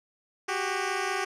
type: tone pair together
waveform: 10% pulse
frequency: 372.9 / 398.1 Hz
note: F#4 / G4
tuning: +14 / +27 cents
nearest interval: minor second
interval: 113 cents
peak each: -22 dBFS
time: 0.48-1.25 s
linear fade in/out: 10 ms
effects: low-pass 8000 Hz 12 dB/octave